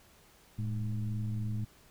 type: tone with frequency modulation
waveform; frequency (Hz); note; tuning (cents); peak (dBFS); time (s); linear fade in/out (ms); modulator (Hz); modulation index
sine; 110; A2; 0; -31; 0.58-1.65; 10; 98.4; 0.79
effects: pink hiss -61 dBFS RMS until 1.9 s